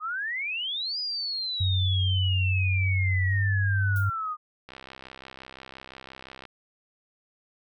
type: exponential two-way sweep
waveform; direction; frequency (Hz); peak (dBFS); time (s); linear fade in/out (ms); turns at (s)
sine; up then down; 1217 to 4978 to 1217; -28; 0-4.37; 50; 0.99
type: tone with pitch glide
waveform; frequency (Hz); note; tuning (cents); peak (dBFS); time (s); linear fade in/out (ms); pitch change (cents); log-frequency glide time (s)
sine; 93.9 to 98.68; F#2 to G2; +26 to +12; -22; 1.6-4.1; 10; +86; 3.27-3.33
type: noise with exponential decay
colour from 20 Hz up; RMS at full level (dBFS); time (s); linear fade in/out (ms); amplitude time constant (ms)
violet; -39; 3.96-4.17; 2; 44
type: click train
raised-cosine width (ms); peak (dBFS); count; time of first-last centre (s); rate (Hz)
0.3; -26; 117; 4.69-6.453; 65.8
effects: none